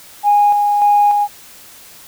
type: tone with tremolo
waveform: sine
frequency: 823 Hz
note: G#5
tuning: 16 cents flat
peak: -7 dBFS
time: 0.23-1.28 s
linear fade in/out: 50 ms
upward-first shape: square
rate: 1.7 Hz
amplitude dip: 35%
effects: tanh soft clip ceiling -3 dBFS + white hiss -40 dBFS RMS until 2.07 s